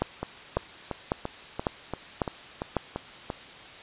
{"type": "two click trains", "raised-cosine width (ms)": 1, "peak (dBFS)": [-10, -16], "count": [6, 10], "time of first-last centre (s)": [[0.02, 2.767], [0.23, 3.302]], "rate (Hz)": [1.82, 2.93], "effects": ["white hiss -45 dBFS RMS until 3.82 s", "resampled to 8000 Hz"]}